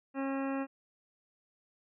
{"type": "harmonic tone", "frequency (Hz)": 271.5, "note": "C#4", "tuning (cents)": -36, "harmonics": [1, 2, 3, 4, 5, 6, 7, 9, 10], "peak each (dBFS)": [-33, -39, -43, -45, -47, -49, -50, -52, -53], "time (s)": [0.14, 0.67], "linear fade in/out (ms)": 50, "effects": []}